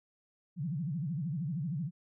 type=tone with vibrato; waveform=sine; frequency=156.6 Hz; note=D#3; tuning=11 cents sharp; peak=-32 dBFS; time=0.56-1.91 s; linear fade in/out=50 ms; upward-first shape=sine; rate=13 Hz; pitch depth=270 cents each way; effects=none